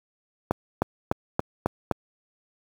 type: accelerating click train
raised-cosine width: 1 ms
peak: -7 dBFS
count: 6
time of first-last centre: 0.51-1.913 s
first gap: 310 ms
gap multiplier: 0.95
effects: high-pass 60 Hz 12 dB/octave + 7-bit